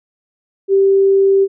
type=tone; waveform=sine; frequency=390.7 Hz; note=G4; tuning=6 cents flat; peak=-8 dBFS; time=0.68-1.48 s; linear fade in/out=50 ms; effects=none